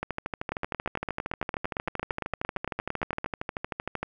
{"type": "two click trains", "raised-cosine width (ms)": 0.5, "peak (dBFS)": [-14, -15], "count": [25, 53], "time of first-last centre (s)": [[0.52, 3.244], [0.03, 4.03]], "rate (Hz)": [8.81, 13], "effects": []}